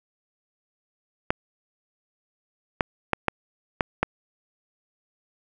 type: clicks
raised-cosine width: 0.5 ms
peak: -5 dBFS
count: 6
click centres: 1.305 / 2.808 / 3.133 / 3.283 / 3.808 / 4.03 s
effects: none